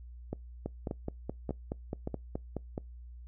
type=two click trains; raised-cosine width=2 ms; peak=-21 / -21 dBFS; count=11 / 4; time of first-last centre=0.66-2.779 / 0.33-2.074 s; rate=4.72 / 1.72 Hz; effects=noise-tail reverb RT60 0.2 s tail -26 dB re dry + added 60 Hz sine -45 dBFS peak until 3.27 s